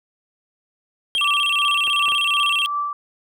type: tone with vibrato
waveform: triangle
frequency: 2949 Hz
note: F#7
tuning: 6 cents flat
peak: -16 dBFS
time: 1.15-2.66 s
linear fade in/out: 0 ms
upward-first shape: square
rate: 16 Hz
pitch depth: 150 cents each way
type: clicks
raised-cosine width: 0.5 ms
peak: -21 dBFS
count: 4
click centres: 1.152 / 1.876 / 2.082 / 2.122 s
type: tone with tremolo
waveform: sine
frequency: 1165 Hz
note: D6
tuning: 14 cents flat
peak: -19 dBFS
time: 1.21-2.93 s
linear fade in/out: 2 ms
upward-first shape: triangle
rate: 2.7 Hz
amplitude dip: 65%
effects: none